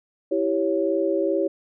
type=chord; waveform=sine; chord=C# diminished; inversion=first; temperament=equal; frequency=329.6 / 392 / 554.4 Hz; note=E4 / G4 / C#5; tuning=0 / 0 / 0 cents; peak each=-24 dBFS; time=0.31-1.48 s; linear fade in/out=10 ms; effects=none